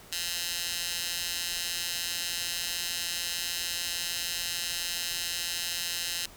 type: tone with high-pass filter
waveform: 15% pulse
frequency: 173.3 Hz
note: F3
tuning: 13 cents flat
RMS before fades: -33 dBFS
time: 0.12-6.26 s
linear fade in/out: 5 ms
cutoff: 3500 Hz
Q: 1.1
effects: pink hiss -51 dBFS RMS until 6.36 s